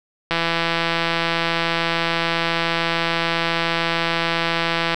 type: click train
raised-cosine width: 0.3 ms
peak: -4 dBFS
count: 775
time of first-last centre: 0.31-4.945 s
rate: 167 Hz
effects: none